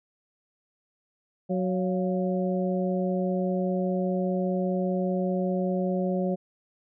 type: harmonic tone with a mistuned harmonic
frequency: 185 Hz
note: F#3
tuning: in tune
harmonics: 1 / 2 / 3 / 4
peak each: -26 / -31 / -30 / -37 dBFS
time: 1.49-6.36 s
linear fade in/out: 20 ms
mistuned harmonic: 4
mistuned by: -85 cents
effects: none